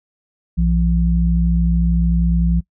sine tone pair together, 60.38 / 170.6 Hz, B1 / F3, -38 / -40 cents, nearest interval octave + tritone, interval 1798 cents, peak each -15 / -16 dBFS, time 0.57-2.61 s, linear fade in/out 20 ms, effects noise-tail reverb RT60 0.1 s tail -22 dB re dry

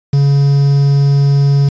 triangle tone with quantisation, 140.5 Hz, C#3, 24 cents sharp, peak -5 dBFS, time 0.13-1.69 s, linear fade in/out 5 ms, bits 5, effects resampled to 16000 Hz

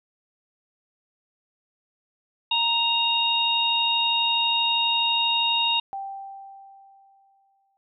harmonic tone, 932.3 Hz, A#5, in tune, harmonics 1 / 3 / 4, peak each -26 / -24 / -23 dBFS, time 2.51-5.8 s, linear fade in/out 5 ms
sine tone with exponential decay, 784 Hz, G5, in tune, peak -28 dBFS, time 5.93-7.77 s, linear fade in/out 0 ms, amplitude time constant 400 ms
effects none

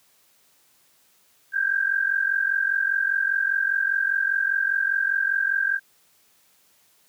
sine tone pair together, 1568 / 1613 Hz, G6 / G6, 0 / +49 cents, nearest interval unison, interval 49 cents, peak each -23 / -23 dBFS, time 1.52-5.8 s, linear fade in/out 50 ms, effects white hiss -61 dBFS RMS until 7.08 s + high-pass 80 Hz 12 dB/octave

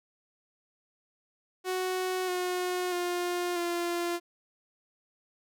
sawtooth tone with pitch steps, 370 / 361.8 / 353.7 / 345.8 Hz, F#4 / F#4 / F4 / F4, 0 / -39 / +22 / -17 cents, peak -25 dBFS, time 1.64-4.2 s, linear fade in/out 50 ms, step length 640 ms, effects none

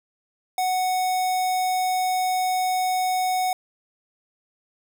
square tone with notch filter, 740 Hz, F#5, in tune, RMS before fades -23 dBFS, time 0.58-3.53 s, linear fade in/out 2 ms, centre 2800 Hz, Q 1.8, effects none

